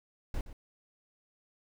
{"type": "noise with echo", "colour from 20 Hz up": "brown", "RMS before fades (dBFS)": -33, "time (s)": [0.34, 0.41], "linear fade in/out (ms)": 2, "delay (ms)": 120, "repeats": 1, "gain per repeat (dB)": -13, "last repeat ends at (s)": 0.53, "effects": []}